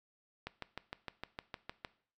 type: click train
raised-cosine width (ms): 0.3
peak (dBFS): -24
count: 10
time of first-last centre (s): 0.47-1.848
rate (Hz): 6.53
effects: noise-tail reverb RT60 0.5 s tail -18 dB re dry